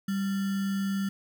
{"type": "tone with sample-and-hold", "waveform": "sine", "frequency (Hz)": 196, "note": "G3", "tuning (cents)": 0, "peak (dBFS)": -26, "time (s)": [0.08, 1.09], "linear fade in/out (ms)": 5, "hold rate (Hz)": 1575, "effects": []}